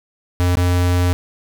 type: tone with dropouts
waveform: square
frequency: 89 Hz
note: F2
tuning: 33 cents sharp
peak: -14 dBFS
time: 0.4-1.13 s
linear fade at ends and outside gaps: 0 ms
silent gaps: 0.554-0.571 s
effects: none